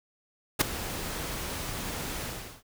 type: noise with ADSR envelope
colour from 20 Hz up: pink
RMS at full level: -18 dBFS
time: 0.59-2.63 s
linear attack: 22 ms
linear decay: 8 ms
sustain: -17 dB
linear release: 410 ms
effects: none